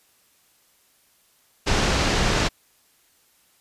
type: low-pass noise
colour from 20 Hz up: pink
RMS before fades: -21 dBFS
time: 1.66-2.49 s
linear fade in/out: 20 ms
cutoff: 6600 Hz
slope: 24 dB/octave
effects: white hiss -61 dBFS RMS until 3.6 s + resampled to 32000 Hz